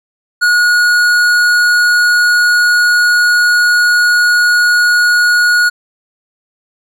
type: tone with tanh clipping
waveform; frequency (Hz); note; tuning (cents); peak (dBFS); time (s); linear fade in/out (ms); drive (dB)
sine; 1448; F#6; -38; -9; 0.41-5.7; 20; 14
effects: none